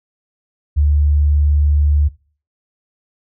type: tone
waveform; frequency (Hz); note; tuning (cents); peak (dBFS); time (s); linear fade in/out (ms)
sine; 73.42; D2; 0; -10; 0.76-2.09; 20
effects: noise-tail reverb RT60 0.4 s tail -20 dB re dry